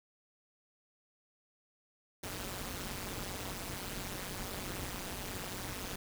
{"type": "noise with amplitude modulation", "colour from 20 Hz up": "pink", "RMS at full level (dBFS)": -37, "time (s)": [2.23, 5.96], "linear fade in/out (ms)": 5, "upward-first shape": "sine", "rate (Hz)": 188, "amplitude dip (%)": 100, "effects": []}